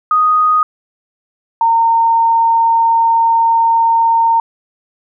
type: tone pair in turn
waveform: sine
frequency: 1244.5 / 915.9 Hz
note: D#6 / A#5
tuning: 0 / -31 cents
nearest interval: perfect fourth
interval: 531 cents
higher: first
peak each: -8 dBFS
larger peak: neither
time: 0.11-0.63 / 1.61-4.4 s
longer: second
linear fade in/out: 2 ms
effects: none